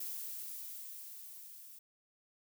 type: noise with level ramp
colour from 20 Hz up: violet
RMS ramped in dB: -41 to -54 dBFS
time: 0-1.79 s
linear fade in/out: 5 ms
effects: none